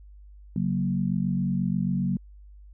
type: chord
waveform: sine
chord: F# major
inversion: second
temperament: equal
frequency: 138.59 / 185 / 233.1 Hz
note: C#3 / F#3 / A#3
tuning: 0 / 0 / 0 cents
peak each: -29 / -25 / -30 dBFS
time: 0.56-2.17 s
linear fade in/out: 2 ms
effects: added 50 Hz sine -45 dBFS peak until 2.73 s